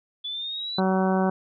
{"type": "linear sweep", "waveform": "sine", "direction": "up", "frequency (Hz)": [3438, 4018], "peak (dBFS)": -29, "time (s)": [0.24, 0.8], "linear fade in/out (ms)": 10}
{"type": "harmonic tone", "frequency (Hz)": 188.7, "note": "F#3", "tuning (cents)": 34, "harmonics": [1, 2, 3, 4, 5, 6, 7, 8], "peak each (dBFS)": [-22, -27, -29, -28, -32, -35, -39, -36], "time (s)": [0.78, 1.3], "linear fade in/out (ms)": 5}
{"effects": []}